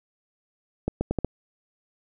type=accelerating click train; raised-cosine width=2 ms; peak=-11 dBFS; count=5; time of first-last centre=0.88-1.247 s; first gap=130 ms; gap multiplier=0.77; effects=none